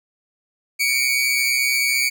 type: tone pair together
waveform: sawtooth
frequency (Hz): 2249 / 2378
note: C#7 / D7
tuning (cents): +24 / +21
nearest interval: minor second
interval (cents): 97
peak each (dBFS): -15 / -20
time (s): 0.79-2.1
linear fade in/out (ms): 20
effects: none